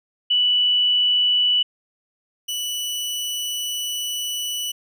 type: tone pair in turn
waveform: sine / sawtooth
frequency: 2962 / 2962 Hz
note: F#7 / F#7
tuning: +1 / +1 cents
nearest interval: unison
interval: 0 cents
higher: neither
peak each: -15 / -21 dBFS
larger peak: first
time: 0.3-1.63 / 2.48-4.72 s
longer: second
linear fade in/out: 10 ms
effects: none